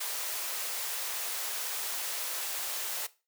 white high-pass noise, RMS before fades -35 dBFS, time 0-3.07 s, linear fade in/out 10 ms, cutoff 450 Hz, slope 24 dB/octave, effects noise-tail reverb RT60 0.3 s tail -18 dB re dry

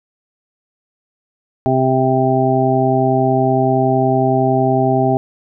harmonic tone, 130.81 Hz, C3, in tune, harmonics 1 / 2 / 3 / 5 / 6, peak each -18 / -18 / -18 / -18 / -18 dBFS, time 1.66-5.17 s, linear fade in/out 0 ms, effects none

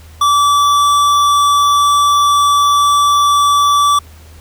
sine tone with tanh clipping, 1157 Hz, D6, 26 cents flat, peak -10 dBFS, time 0.21-3.99 s, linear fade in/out 5 ms, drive 17 dB, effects added 79 Hz sine -36 dBFS peak until 4.4 s + pink hiss -44 dBFS RMS until 4.4 s

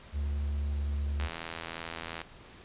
triangle tone, 71.9 Hz, D2, 36 cents flat, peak -27 dBFS, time 0.12-1.3 s, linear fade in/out 50 ms
click train, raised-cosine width 0.3 ms, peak -21 dBFS, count 85, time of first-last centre 1.2-2.216 s, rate 82.7 Hz
effects pink hiss -52 dBFS RMS until 2.64 s + resampled to 8000 Hz

